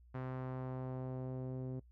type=tone with low-pass filter sweep; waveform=sawtooth; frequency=129.2 Hz; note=C3; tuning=21 cents flat; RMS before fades=-42 dBFS; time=0.14-1.8 s; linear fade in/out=10 ms; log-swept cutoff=1500 to 400 Hz; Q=1.1; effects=noise-tail reverb RT60 0.1 s tail -20 dB re dry + added 60 Hz sine -59 dBFS peak until 1.91 s

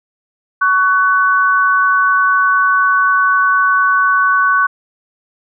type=tone pair together; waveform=sine; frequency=1122.2 / 1498 Hz; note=C#6 / F#6; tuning=+21 / +21 cents; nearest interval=perfect fourth; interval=500 cents; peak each=-12 dBFS; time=0.61-4.67 s; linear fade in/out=10 ms; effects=none

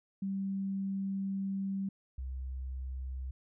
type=tone pair in turn; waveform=sine; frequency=194.7 / 64.97 Hz; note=G3 / C2; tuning=-12 / -12 cents; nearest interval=octave + perfect fifth; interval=1900 cents; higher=first; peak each=-32 / -36 dBFS; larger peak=first; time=0.22-1.89 / 2.18-3.31 s; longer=first; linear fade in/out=5 ms; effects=none

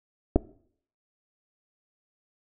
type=clicks; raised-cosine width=2 ms; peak=-7 dBFS; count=2; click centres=0.359 / 0.362 s; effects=noise-tail reverb RT60 0.6 s tail -20 dB re dry

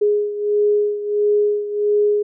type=beating tone pair; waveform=sine; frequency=415 / 416.5 Hz; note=G#4 / G#4; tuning=-1 / +5 cents; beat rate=1.5 Hz; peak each=-16 / -21 dBFS; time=0.01-2.23 s; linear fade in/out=10 ms; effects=none

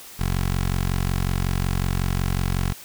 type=tone with notch filter; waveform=15% pulse; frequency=45.44 Hz; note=F#1; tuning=31 cents flat; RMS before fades=-23 dBFS; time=0.19-2.73 s; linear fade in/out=10 ms; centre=510 Hz; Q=1.4; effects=white hiss -42 dBFS RMS until 2.84 s

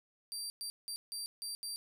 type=tone bursts at uneven times; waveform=25% pulse; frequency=4699 Hz; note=D8; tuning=in tune; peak=-34 dBFS; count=6; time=0.32-0.5 / 0.61-0.7 / 0.88-0.96 / 1.12-1.26 / 1.42-1.55 / 1.63-1.76 s; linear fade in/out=0 ms; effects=none

